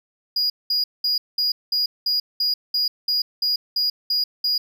triangle tone bursts, 4884 Hz, D#8, 33 cents flat, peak -17 dBFS, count 13, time 0.36-4.58 s, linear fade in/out 5 ms, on 140 ms, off 200 ms, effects none

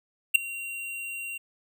square tone with ADSR envelope, 2756 Hz, F7, 24 cents flat, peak -12 dBFS, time 0.34-1.38 s, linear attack 15 ms, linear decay 5 ms, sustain -22 dB, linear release 10 ms, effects none

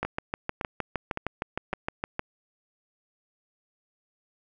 two click trains, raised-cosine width 0.5 ms, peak -15 / -13 dBFS, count 4 / 15, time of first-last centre 0.05-1.735 / 0.03-2.194 s, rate 1.78 / 6.47 Hz, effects none

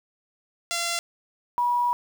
5% pulse / sine tone pair in turn, 685 / 968.7 Hz, F5 / B5, -34 / -34 cents, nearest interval tritone, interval 600 cents, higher second, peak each -14 / -20 dBFS, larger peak first, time 0.71-0.99 / 1.58-1.93 s, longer second, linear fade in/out 0 ms, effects 8-bit

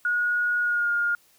sine tone with pitch glide, 1448 to 1417.4 Hz, F#6 to F6, -38 to +25 cents, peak -21 dBFS, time 0.05-1.15 s, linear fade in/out 2 ms, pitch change -37 cents, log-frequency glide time 0.61-0.9 s, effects white hiss -60 dBFS RMS until 1.38 s

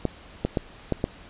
clicks, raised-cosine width 2 ms, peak -9 dBFS, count 5, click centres 0.053 / 0.45 / 0.572 / 0.923 / 1.041 s, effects pink hiss -47 dBFS RMS until 1.29 s + resampled to 8000 Hz

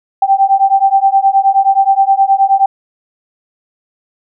sine beating tone pair, 777 / 786.5 Hz, G5 / G5, -16 / +6 cents, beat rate 9.5 Hz, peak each -10 dBFS, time 0.22-2.66 s, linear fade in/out 5 ms, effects none

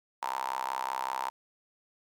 sawtooth tone with high-pass filter, 65.3 Hz, C2, 3 cents flat, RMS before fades -34 dBFS, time 0.22-1.3 s, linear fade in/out 5 ms, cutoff 920 Hz, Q 9, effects none

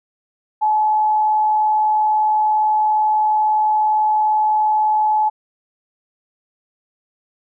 sine tone with frequency modulation, 857 Hz, A5, 46 cents flat, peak -13 dBFS, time 0.61-5.3 s, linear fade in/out 20 ms, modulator 68.3 Hz, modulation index 0.23, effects none

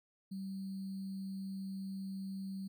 sine tone with sample-and-hold, 192.7 Hz, G3, 29 cents flat, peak -39 dBFS, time 0.31-2.68 s, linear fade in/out 10 ms, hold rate 4410 Hz, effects none

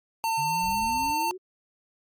square tone, 901 Hz, A5, 41 cents sharp, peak -25 dBFS, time 0.24-1.31 s, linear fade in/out 0 ms
sine exponential sweep, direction up, 138.59 to 381.4 Hz, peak -35 dBFS, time 0.37-1.38 s, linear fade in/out 20 ms
pink low-pass noise, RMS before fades -43 dBFS, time 0.6-1.16 s, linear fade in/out 50 ms, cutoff 180 Hz, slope 96 dB/octave
effects AAC 64 kbps

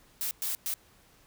blue noise bursts at uneven times, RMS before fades -32 dBFS, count 3, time 0.21-0.31 / 0.42-0.55 / 0.66-0.74 s, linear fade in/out 0 ms, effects pink hiss -61 dBFS RMS until 1.26 s

